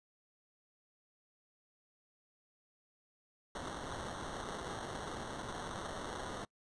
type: noise with sample-and-hold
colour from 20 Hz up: blue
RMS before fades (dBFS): -43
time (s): 3.55-6.45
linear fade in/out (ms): 2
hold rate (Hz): 2450
effects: noise-tail reverb RT60 0.1 s tail -25 dB re dry + resampled to 22050 Hz